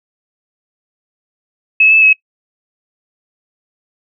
sine tone with pitch steps, 2586 / 2622 / 2567 Hz, E7 / E7 / E7, -34 / -10 / -47 cents, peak -5 dBFS, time 1.8-2.13 s, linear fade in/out 5 ms, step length 110 ms, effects noise-tail reverb RT60 0.1 s tail -24 dB re dry

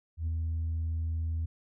sine tone with ADSR envelope, 81.3 Hz, E2, 23 cents flat, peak -25 dBFS, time 0.17-1.46 s, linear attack 100 ms, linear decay 16 ms, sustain -2 dB, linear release 10 ms, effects tanh soft clip ceiling -27 dBFS

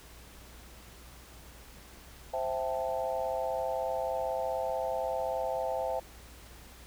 sine chord, A minor seventh, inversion first, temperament equal, 523.3 / 659.3 / 784 / 880 Hz, C5 / E5 / G5 / A5, 0 / 0 / 0 / 0 cents, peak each -34 / -34 / -37 / -38 dBFS, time 2.33-6 s, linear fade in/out 10 ms, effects added 60 Hz sine -53 dBFS peak until 6.86 s + pink hiss -53 dBFS RMS until 6.86 s

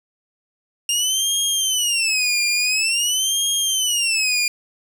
20% pulse tone with vibrato, 2794 Hz, F7, in tune, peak -12 dBFS, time 0.89-4.48 s, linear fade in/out 2 ms, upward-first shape sine, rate 0.48 Hz, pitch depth 260 cents each way, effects none

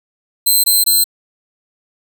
5% pulse tone bursts, 4100 Hz, C8, 36 cents flat, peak -3 dBFS, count 3, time 0.46-1.042 s, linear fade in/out 10 ms, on 180 ms, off 21 ms, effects none

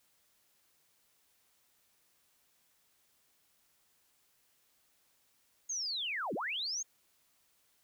sine linear two-way sweep, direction down then up, 6645 to 160 to 6645 Hz, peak -34 dBFS, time 5.69-6.83 s, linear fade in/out 10 ms, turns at 6.34 s, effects white hiss -72 dBFS RMS until 7.83 s

